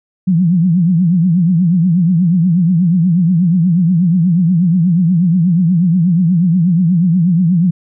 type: tone with vibrato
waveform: sine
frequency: 174.3 Hz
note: F3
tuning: 3 cents flat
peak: -8 dBFS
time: 0.27-7.71 s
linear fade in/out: 10 ms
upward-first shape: triangle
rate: 8.3 Hz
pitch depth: 180 cents each way
effects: none